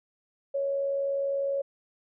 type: tone with amplitude modulation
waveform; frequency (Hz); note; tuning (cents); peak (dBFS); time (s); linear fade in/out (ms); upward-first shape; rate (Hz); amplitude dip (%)
sine; 554; C#5; -1; -24; 0.54-1.62; 10; sine; 79.8; 35
effects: none